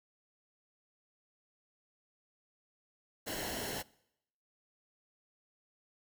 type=noise with comb filter; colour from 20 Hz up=pink; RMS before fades=-39 dBFS; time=3.26-3.83 s; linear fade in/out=20 ms; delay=0.83 ms; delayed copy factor=-0.65; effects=noise-tail reverb RT60 0.8 s tail -23 dB re dry